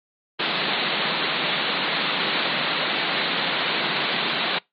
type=band-pass noise; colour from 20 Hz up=white; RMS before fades=-24 dBFS; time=0.39-4.59 s; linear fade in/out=10 ms; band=140 to 4200 Hz; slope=96 dB/octave; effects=noise-tail reverb RT60 0.2 s tail -26 dB re dry + MP3 32 kbps